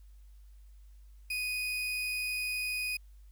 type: tone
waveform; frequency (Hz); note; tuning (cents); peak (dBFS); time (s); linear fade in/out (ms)
35% pulse; 2489; D#7; 0; -30; 1.3-2.97; 5
effects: added 50 Hz sine -51 dBFS peak until 3.31 s + white hiss -73 dBFS RMS until 3.31 s